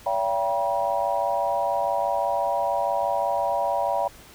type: tone cluster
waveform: sine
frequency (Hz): 570 / 676 / 781 / 961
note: C#5 / E5 / G5 / B5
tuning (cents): +48 / +43 / -7 / -48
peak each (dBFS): -27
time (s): 0.06-4.08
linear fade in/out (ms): 5
effects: pink hiss -48 dBFS RMS until 4.34 s